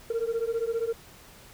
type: beating tone pair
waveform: sine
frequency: 451.7 / 466.7 Hz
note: A4 / A#4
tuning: +45 / +2 cents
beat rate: 15 Hz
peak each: -27 dBFS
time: 0.1-0.93 s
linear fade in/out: 5 ms
effects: tanh soft clip ceiling -23 dBFS + pink hiss -51 dBFS RMS until 1.53 s